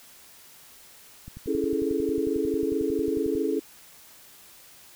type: click train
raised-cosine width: 5 ms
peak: -28 dBFS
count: 24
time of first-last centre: 1.28-3.352 s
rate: 11.1 Hz
type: chord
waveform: sine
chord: A major seventh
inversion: first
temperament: equal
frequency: 277.2 / 329.6 / 415.3 / 440 Hz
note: C#4 / E4 / G#4 / A4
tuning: 0 / 0 / 0 / 0 cents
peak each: -29 dBFS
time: 1.47-3.6 s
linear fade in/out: 10 ms
effects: white hiss -51 dBFS RMS until 4.95 s